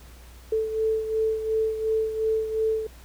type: beating tone pair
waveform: sine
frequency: 440 / 442.8 Hz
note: A4 / A4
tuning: 0 / +11 cents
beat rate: 2.8 Hz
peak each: -23 / -30 dBFS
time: 0.52-2.87 s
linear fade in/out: 5 ms
effects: added 60 Hz sine -45 dBFS peak until 3.04 s + pink hiss -52 dBFS RMS until 3.04 s